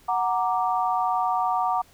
sine chord, Gb augmented, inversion none, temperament equal, 740 / 932.3 / 1174.7 Hz, Gb5 / Bb5 / D6, 0 / 0 / 0 cents, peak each -24 / -26 / -27 dBFS, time 0.08-1.82 s, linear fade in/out 10 ms, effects pink hiss -56 dBFS RMS until 1.93 s

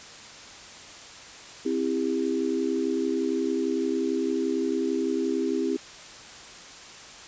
sine tone cluster, 262.6 / 329 / 400.3 Hz, C4 / E4 / G4, +6 / -3 / +36 cents, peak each -28 dBFS, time 1.65-5.77 s, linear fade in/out 10 ms, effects white hiss -44 dBFS RMS until 7.27 s + resampled to 16000 Hz

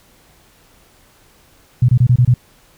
sine tone bursts, 123.3 Hz, B2, 2 cents flat, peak -7 dBFS, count 6, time 1.82-2.341 s, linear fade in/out 5 ms, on 66 ms, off 25 ms, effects pink hiss -51 dBFS RMS until 2.77 s

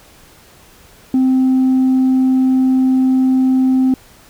triangle tone with tanh clipping, 260.1 Hz, C4, 10 cents flat, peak -10 dBFS, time 1.14-3.94 s, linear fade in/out 2 ms, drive 6 dB, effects pink hiss -45 dBFS RMS until 4.29 s

